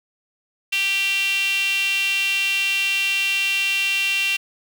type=tone with high-pass filter; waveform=sawtooth; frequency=392 Hz; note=G4; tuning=in tune; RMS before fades=-21 dBFS; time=0.72-4.37 s; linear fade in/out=10 ms; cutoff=2700 Hz; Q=8.3; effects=8-bit